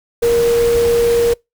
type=tone in noise; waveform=sine; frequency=469.9 Hz; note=A#4; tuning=14 cents sharp; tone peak=-10 dBFS; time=0.22-1.34 s; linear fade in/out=10 ms; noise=pink; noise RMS=-25 dBFS; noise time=0.22-1.34 s; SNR=+12 dB; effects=noise-tail reverb RT60 0.2 s tail -26 dB re dry